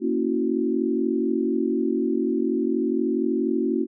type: chord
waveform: sine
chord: F# dominant seventh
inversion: first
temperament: equal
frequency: 233.1 / 277.2 / 329.6 / 370 Hz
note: A#3 / C#4 / E4 / F#4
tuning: 0 / 0 / 0 / 0 cents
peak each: -26 dBFS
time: 0-3.87 s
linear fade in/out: 50 ms
effects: none